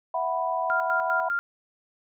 sine chord, E suspended second, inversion none, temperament equal, 659.3 / 740 / 987.8 Hz, E5 / F#5 / B5, 0 / 0 / 0 cents, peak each -29 / -29 / -28 dBFS, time 0.14-1.29 s, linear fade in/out 5 ms
sine tone with tremolo, 1396.9 Hz, F6, in tune, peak -23 dBFS, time 0.7-1.39 s, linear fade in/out 0 ms, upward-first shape square, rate 5 Hz, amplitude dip 75%
effects none

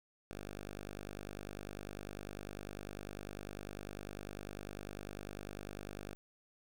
5% pulse tone, 50 Hz, G1, 35 cents sharp, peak -33 dBFS, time 0.31-6.15 s, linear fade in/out 0 ms, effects none

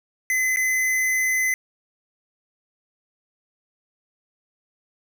square tone with dropouts, 2034 Hz, C7, 50 cents flat, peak -20 dBFS, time 0.3-1.54 s, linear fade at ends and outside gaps 1 ms, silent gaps 0.561-0.57 s, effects none

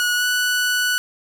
sawtooth tone with pitch glide, 1460 to 1480.4 Hz, F#6 to F#6, -24 to 0 cents, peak -14 dBFS, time 0-0.98 s, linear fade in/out 0 ms, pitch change +24 cents, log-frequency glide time 0.14-0.26 s, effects none

